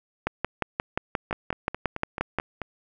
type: two click trains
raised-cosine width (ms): 0.5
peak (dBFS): -16 / -9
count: 7 / 13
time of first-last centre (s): 1.31-2.617 / 0.27-2.386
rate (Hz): 4.59 / 5.67
effects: none